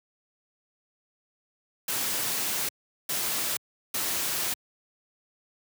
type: noise bursts at uneven times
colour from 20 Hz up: white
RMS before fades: -29 dBFS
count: 3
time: 1.88-2.69 / 3.09-3.57 / 3.94-4.54 s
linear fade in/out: 5 ms
effects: high-pass 100 Hz 12 dB/octave